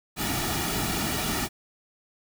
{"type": "noise with comb filter", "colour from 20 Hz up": "pink", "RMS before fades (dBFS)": -28, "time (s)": [0.16, 1.49], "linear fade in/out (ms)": 50, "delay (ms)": 1.9, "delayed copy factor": -0.65, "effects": []}